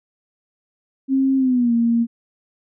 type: tone with pitch glide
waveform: sine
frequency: 267.7 to 233 Hz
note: C4 to A#3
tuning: +40 to -1 cents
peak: -14 dBFS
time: 1.08-2.07 s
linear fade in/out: 50 ms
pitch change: -241 cents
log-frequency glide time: 1.37-1.73 s
effects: none